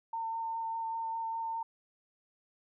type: tone with vibrato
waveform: sine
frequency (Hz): 906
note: A#5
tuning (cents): -50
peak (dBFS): -33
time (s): 0.13-1.63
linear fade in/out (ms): 5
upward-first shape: sine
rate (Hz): 5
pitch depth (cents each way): 12
effects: none